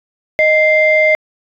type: tone pair together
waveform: sine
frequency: 621.4 / 2093 Hz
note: D#5 / C7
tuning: -2 / 0 cents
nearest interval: octave + major sixth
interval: 2102 cents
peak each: -10 dBFS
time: 0.39-1.15 s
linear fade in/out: 0 ms
effects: tanh soft clip ceiling -1 dBFS